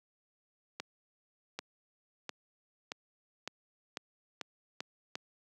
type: accelerating click train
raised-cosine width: 0.2 ms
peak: -20 dBFS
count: 9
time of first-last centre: 0.8-5.155 s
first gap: 790 ms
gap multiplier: 0.89
effects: high-pass 200 Hz 12 dB/octave